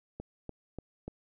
click train, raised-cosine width 2 ms, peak -26 dBFS, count 4, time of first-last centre 0.2-1.08 s, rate 3.41 Hz, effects none

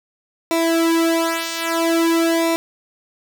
sawtooth tone with flanger, 331 Hz, E4, 7 cents sharp, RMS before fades -18 dBFS, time 0.51-2.56 s, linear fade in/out 0 ms, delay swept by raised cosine 0.64 to 2.94 ms, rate 0.5 Hz, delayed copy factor -0.95, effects none

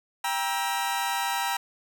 sawtooth chord, E diminished, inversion first, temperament just, 791.1 / 949.3 / 1318.5 Hz, G5 / Bb5 / E6, +16 / +31 / 0 cents, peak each -26 / -25 / -31 dBFS, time 0.24-1.57 s, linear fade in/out 5 ms, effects none

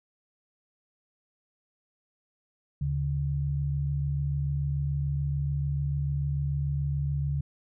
sine tone pair together, 75.3 / 142.15 Hz, D2 / C#3, +44 / +44 cents, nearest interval major seventh, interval 1100 cents, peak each -31 / -27 dBFS, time 2.81-7.41 s, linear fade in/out 5 ms, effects none

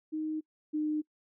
sine tone pair in turn, 311.1 / 304.7 Hz, D#4 / D#4, 0 / -36 cents, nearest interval unison, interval 36 cents, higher first, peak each -31 / -28 dBFS, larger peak second, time 0.12-0.41 / 0.73-1.02 s, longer neither, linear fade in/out 20 ms, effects noise-tail reverb RT60 0.1 s tail -26 dB re dry

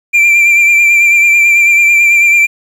triangle tone with vibrato, 2364 Hz, D7, 11 cents sharp, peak -3 dBFS, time 0.13-2.47 s, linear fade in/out 20 ms, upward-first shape triangle, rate 9.1 Hz, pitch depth 36 cents each way, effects 7-bit

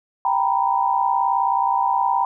sine tone cluster, 786 / 929 / 988 Hz, G5 / A#5 / B5, +4 / -6 / 0 cents, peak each -21 dBFS, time 0.25-2.25 s, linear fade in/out 2 ms, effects none

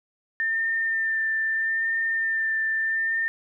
sine tone with vibrato, 1796 Hz, A6, 35 cents sharp, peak -22 dBFS, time 0.4-3.28 s, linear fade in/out 0 ms, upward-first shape sine, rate 0.78 Hz, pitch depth 16 cents each way, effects none

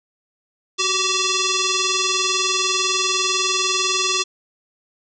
sine tone with frequency modulation, 1159 Hz, D6, 23 cents flat, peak -17 dBFS, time 0.78-4.24 s, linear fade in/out 20 ms, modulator 766 Hz, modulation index 7.3, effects none

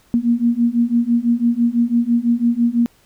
sine beating tone pair, 233.1 / 239.1 Hz, A#3 / A#3, 0 / +44 cents, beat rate 6 Hz, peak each -17 / -16 dBFS, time 0.14-2.86 s, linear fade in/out 0 ms, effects pink hiss -55 dBFS RMS until 3.05 s

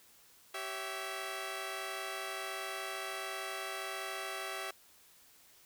10% pulse chord, C# diminished, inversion second, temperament equal with one note detuned, 387.3 / 554.4 / 659.3 Hz, G4 / C#5 / E5, -21 / 0 / 0 cents, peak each -34 / -38 / -33 dBFS, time 0.54-4.71 s, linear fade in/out 5 ms, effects white hiss -62 dBFS RMS until 5.65 s

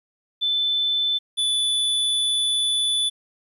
sine / square tone pair in turn, 3520 / 3476 Hz, A7 / A7, 0 / -22 cents, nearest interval unison, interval 22 cents, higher first, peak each -19 / -20 dBFS, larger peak first, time 0.41-1.19 / 1.37-3.1 s, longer second, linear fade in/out 20 ms, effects resampled to 32000 Hz + 10-bit

